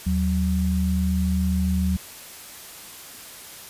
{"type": "tone pair together", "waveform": "sine", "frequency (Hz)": [77.78, 185.21], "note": ["D#2", "F#3"], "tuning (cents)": [0, 2], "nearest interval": "octave + minor third", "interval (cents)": 1502, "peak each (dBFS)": -22, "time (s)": [0.06, 1.97], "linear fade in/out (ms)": 10, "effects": ["white hiss -41 dBFS RMS until 3.69 s", "resampled to 32000 Hz"]}